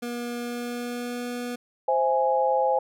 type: tone with pitch glide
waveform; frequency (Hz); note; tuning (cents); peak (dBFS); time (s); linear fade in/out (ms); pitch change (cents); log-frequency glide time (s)
25% pulse; 239.8 to 243.6; A#3 to B3; +49 to -24; -26; 0.02-1.56; 10; +27; 0.38-1.27
type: chord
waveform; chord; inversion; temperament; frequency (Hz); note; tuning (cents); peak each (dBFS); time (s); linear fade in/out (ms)
sine; C augmented; none; equal; 523.3 / 659.3 / 830.6; C5 / E5 / G#5; 0 / 0 / 0; -23 / -28 / -23; 1.88-2.79; 5
effects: none